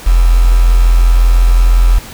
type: tone with quantisation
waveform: sine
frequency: 42.83 Hz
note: F1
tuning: 33 cents flat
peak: -4 dBFS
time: 0.06-1.99 s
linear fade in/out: 10 ms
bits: 4
effects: pink hiss -31 dBFS RMS until 2.13 s